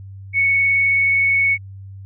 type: tone with vibrato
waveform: sine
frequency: 2217 Hz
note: C#7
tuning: in tune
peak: -13 dBFS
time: 0.33-1.58 s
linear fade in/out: 50 ms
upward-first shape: triangle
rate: 19 Hz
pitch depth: 11 cents each way
effects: added 97 Hz sine -33 dBFS peak until 2.05 s